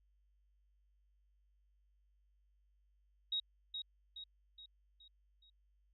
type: tone with echo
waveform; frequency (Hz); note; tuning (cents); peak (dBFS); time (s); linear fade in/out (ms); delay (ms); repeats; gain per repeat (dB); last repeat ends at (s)
sine; 3786; A#7; +26; -34; 3.32-3.4; 5; 420; 5; -6; 5.5
effects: added 50 Hz sine -70 dBFS peak until 5.93 s